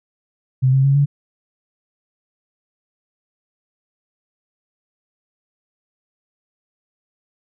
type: tone with pitch steps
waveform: sine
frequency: 130 / 134.04 / 138.21 / 142.5 Hz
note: C3 / C3 / C#3 / C#3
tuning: -11 / +42 / -5 / +48 cents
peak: -11 dBFS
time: 0.62-1.06 s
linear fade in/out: 20 ms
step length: 110 ms
effects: none